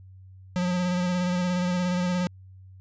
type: tone with vibrato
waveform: square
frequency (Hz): 179.4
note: F3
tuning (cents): +47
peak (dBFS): -24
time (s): 0.56-2.27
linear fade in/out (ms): 0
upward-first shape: square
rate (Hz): 17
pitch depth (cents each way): 20
effects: added 94 Hz sine -45 dBFS peak until 2.8 s + resampled to 16000 Hz